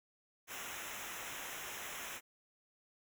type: noise with comb filter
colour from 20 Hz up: pink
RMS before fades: -45 dBFS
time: 0.47-2.21 s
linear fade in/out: 50 ms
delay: 0.22 ms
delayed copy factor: -0.9
effects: none